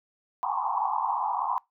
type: band-pass noise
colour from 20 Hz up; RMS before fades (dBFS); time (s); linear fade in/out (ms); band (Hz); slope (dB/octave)
white; -28; 0.43-1.58; 0; 760 to 1100; 96
effects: noise-tail reverb RT60 0.2 s tail -24 dB re dry